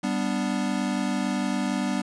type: chord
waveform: square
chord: G major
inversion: none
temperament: equal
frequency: 196 / 246.9 / 293.7 Hz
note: G3 / B3 / D4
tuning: 0 / 0 / 0 cents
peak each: -29 / -29 / -31 dBFS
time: 0.03-2.02 s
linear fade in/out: 10 ms
effects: resampled to 22050 Hz + 8-bit